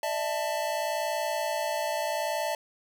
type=chord; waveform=square; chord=D suspended second; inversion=none; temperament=equal with one note detuned; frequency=598.6 / 659.3 / 880 Hz; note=D5 / E5 / A5; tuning=+33 / 0 / 0 cents; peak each=-33 dBFS; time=0.03-2.55 s; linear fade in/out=2 ms; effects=none